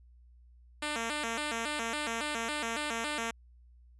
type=tone with vibrato; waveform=5% pulse; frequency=261.6 Hz; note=C4; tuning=in tune; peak=-21 dBFS; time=0.82-3.31 s; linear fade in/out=5 ms; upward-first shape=square; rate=3.6 Hz; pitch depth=230 cents each way; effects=added 60 Hz sine -55 dBFS peak until 3.99 s + resampled to 24000 Hz